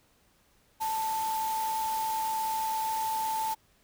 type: tone in noise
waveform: sine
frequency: 883 Hz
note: A5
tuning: 6 cents sharp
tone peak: -28 dBFS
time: 0.8-3.55 s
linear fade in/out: 20 ms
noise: white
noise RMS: -40 dBFS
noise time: 0.8-3.55 s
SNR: +9 dB
effects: pink hiss -66 dBFS RMS until 3.83 s